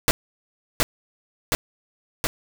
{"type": "noise with echo", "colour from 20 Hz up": "pink", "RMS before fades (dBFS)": -17, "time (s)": [0.08, 0.11], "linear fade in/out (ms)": 0, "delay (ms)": 720, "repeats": 3, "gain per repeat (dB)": -2, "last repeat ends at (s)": 2.27, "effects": []}